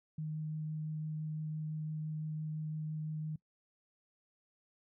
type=tone with vibrato; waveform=sine; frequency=154.9 Hz; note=D#3; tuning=7 cents flat; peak=-36 dBFS; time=0.18-3.36 s; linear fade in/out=5 ms; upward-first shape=triangle; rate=5.9 Hz; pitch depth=9 cents each way; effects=noise-tail reverb RT60 0.1 s tail -22 dB re dry